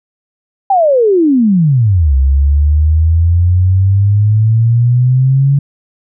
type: exponential two-way sweep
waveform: sine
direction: down then up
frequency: 809 to 66 to 141.6 Hz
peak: -6 dBFS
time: 0.7-5.59 s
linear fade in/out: 5 ms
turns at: 2.15 s
effects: none